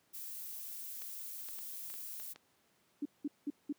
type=noise; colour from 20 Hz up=violet; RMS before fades=-45 dBFS; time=0.13-2.34 s; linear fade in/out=20 ms
type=clicks; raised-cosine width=0.2 ms; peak=-34 dBFS; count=7; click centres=1.02 / 1.487 / 1.588 / 1.901 / 1.94 / 2.2 / 2.36 s
type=tone bursts; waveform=sine; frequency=289.4 Hz; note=D4; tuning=25 cents flat; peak=-33 dBFS; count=4; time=3.02-3.726 s; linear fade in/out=5 ms; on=34 ms; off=190 ms
effects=pink hiss -72 dBFS RMS until 3.78 s + high-pass 150 Hz 12 dB/octave